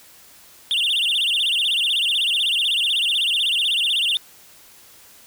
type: tone with vibrato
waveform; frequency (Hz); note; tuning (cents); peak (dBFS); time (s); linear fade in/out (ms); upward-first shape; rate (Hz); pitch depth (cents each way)
triangle; 3166; G7; +17; -16; 0.71-4.17; 0; sine; 16; 250
effects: white hiss -48 dBFS RMS until 5.26 s